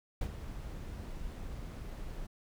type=noise with ADSR envelope; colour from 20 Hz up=brown; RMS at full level=-32 dBFS; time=0.21-2.27 s; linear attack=4 ms; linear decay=66 ms; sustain=-10 dB; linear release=12 ms; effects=none